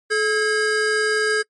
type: tone pair together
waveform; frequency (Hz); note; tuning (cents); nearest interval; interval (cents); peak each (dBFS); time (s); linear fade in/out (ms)
square; 430.3 / 1629; A4 / G#6; -39 / -34; octave + major seventh; 2305; -21; 0.1-1.43; 20
effects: noise-tail reverb RT60 0.1 s tail -26 dB re dry + MP3 48 kbps